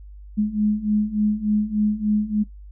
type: beating tone pair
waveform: sine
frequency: 208.8 / 212.2 Hz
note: G#3 / G#3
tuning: +10 / +38 cents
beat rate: 3.4 Hz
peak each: -23 / -20 dBFS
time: 0.37-2.44 s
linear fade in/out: 20 ms
effects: noise-tail reverb RT60 0.1 s tail -17 dB re dry + added 50 Hz sine -38 dBFS peak until 2.71 s